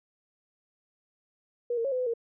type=tone with pitch steps; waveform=sine; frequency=480.7 / 460 / 550 / 507 / 504 / 464.2 Hz; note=B4 / A#4 / C#5 / B4 / B4 / A#4; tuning=-47 / -23 / -14 / +45 / +35 / -7 cents; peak=-26 dBFS; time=1.7-2.138 s; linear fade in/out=5 ms; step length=73 ms; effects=none